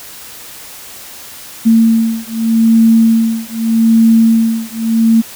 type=beating tone pair; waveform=sine; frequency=225.7 / 226.52 Hz; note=A3 / A#3; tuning=+44 / -49 cents; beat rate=0.82 Hz; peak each=-10 dBFS; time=1.65-5.22 s; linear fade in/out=20 ms; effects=white hiss -32 dBFS RMS until 5.35 s